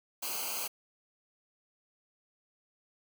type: noise with comb filter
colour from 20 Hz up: white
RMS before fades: -36 dBFS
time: 0.22-0.68 s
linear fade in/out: 10 ms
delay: 0.55 ms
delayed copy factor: -0.95
effects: none